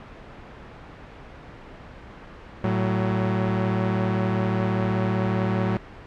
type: tone pair together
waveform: sawtooth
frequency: 111.4 / 187.35 Hz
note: A2 / F#3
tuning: +22 / +22 cents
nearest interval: major sixth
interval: 900 cents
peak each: -20 dBFS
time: 2.64-5.77 s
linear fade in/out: 0 ms
effects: pink hiss -42 dBFS RMS until 6.06 s + low-pass 2000 Hz 12 dB/octave

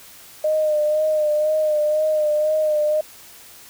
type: tone with vibrato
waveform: sine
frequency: 611 Hz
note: D#5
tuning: 32 cents flat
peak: -16 dBFS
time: 0.44-3.01 s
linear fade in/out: 5 ms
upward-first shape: sine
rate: 2 Hz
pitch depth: 31 cents each way
effects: white hiss -44 dBFS RMS until 3.69 s

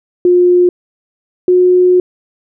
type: tone pair in turn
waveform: sine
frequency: 356.5 / 362.5 Hz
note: F4 / F#4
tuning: +36 / -35 cents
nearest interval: unison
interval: 29 cents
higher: second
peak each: -5 dBFS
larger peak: neither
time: 0.25-0.69 / 1.48-2 s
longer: second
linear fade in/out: 2 ms
effects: none

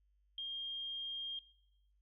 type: tone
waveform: sine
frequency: 3217 Hz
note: G7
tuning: 44 cents sharp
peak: -39 dBFS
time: 0.38-1.39 s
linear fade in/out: 2 ms
effects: noise-tail reverb RT60 0.9 s tail -20 dB re dry + added 50 Hz sine -70 dBFS peak until 2.01 s

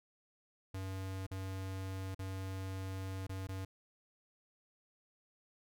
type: tone with dropouts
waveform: square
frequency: 95.3 Hz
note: G2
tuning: 48 cents flat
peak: -40 dBFS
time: 0.74-3.65 s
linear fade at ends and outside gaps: 5 ms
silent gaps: 1.266-1.312 / 2.147-2.191 / 3.269-3.293 / 3.471-3.488 s
effects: none

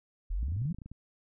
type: exponential sweep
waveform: sine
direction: up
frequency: 36.85 to 185 Hz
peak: -29 dBFS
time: 0.3-0.73 s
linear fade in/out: 10 ms
type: clicks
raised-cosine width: 5 ms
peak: -32 dBFS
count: 12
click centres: 0.43 / 0.484 / 0.52 / 0.565 / 0.617 / 0.655 / 0.708 / 0.746 / 0.786 / 0.818 / 0.86 / 0.916 s
effects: none

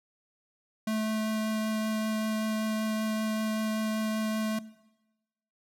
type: tone with vibrato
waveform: square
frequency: 217.6 Hz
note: A3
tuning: 19 cents flat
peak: -28 dBFS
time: 0.87-4.59 s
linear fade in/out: 5 ms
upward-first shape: triangle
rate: 5.2 Hz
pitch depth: 8 cents each way
effects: noise-tail reverb RT60 1.0 s tail -19 dB re dry

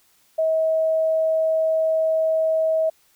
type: tone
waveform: sine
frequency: 640 Hz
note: D#5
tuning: 49 cents sharp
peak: -17 dBFS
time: 0.38-2.9 s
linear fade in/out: 10 ms
effects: white hiss -60 dBFS RMS until 3.15 s

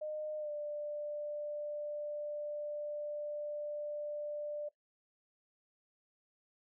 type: tone with pitch glide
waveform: sine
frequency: 611 to 592.2 Hz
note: D#5 to D5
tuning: -32 to +14 cents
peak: -37 dBFS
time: 0.01-4.69 s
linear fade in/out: 10 ms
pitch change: -54 cents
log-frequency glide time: 0.38-0.5 s
effects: noise-tail reverb RT60 0.1 s tail -18 dB re dry

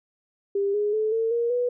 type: tone with pitch steps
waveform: sine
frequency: 398.9 / 415.6 / 433 / 451.1 / 470 / 489.7 Hz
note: G4 / G#4 / A4 / A4 / A#4 / B4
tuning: +30 / +1 / -28 / +43 / +14 / -15 cents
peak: -21 dBFS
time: 0.55-1.69 s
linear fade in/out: 5 ms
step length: 190 ms
effects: none

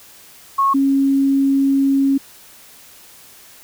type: tone pair in turn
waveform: sine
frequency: 1095 / 273.8 Hz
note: C#6 / C#4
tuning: -22 / -21 cents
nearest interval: 2 octaves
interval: 2399 cents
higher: first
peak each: -12 dBFS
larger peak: neither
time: 0.58-0.74 / 0.74-2.18 s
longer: second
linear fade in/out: 10 ms
effects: white hiss -44 dBFS RMS until 3.63 s

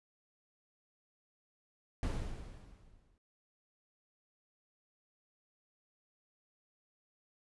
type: noise with exponential decay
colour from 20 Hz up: brown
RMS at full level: -32 dBFS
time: 2.03-3.18 s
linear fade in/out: 1 ms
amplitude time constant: 250 ms
effects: resampled to 24000 Hz

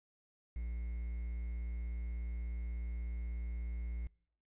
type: tone with quantisation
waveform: triangle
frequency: 58.27 Hz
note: A#1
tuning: in tune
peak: -35 dBFS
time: 0.56-4.07 s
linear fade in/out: 0 ms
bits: 10
effects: noise-tail reverb RT60 0.6 s tail -24 dB re dry + resampled to 8000 Hz

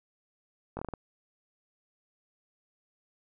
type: slowing click train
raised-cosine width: 1 ms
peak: -22 dBFS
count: 6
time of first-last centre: 0.77-0.937 s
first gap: 20 ms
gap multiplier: 1.26
effects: none

